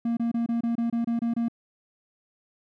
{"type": "tone bursts", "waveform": "triangle", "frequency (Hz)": 233.1, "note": "A#3", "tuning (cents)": 0, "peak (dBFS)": -21, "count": 10, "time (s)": [0.05, 1.484], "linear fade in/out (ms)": 5, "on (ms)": 120, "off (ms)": 26, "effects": []}